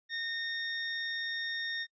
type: tone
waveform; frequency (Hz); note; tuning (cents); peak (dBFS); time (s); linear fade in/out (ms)
25% pulse; 1839; A#6; -24; -30; 0.09-1.87; 50
effects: noise-tail reverb RT60 0.1 s tail -25 dB re dry + resampled to 16000 Hz